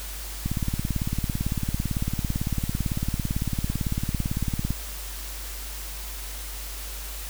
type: click train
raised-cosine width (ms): 5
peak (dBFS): -13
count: 77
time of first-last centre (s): 0.46-4.706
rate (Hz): 17.9
effects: added 50 Hz sine -35 dBFS peak until 7.29 s + white hiss -38 dBFS RMS until 7.29 s